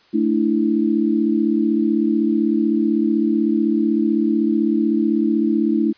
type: chord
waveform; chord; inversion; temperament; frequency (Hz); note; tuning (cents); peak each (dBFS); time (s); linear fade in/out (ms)
sine; A suspended fourth; none; equal; 220 / 293.7 / 329.6; A3 / D4 / E4; 0 / 0 / 0; -19 / -20 / -19; 0.13-5.93; 20
effects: white hiss -54 dBFS RMS until 5.97 s + resampled to 11025 Hz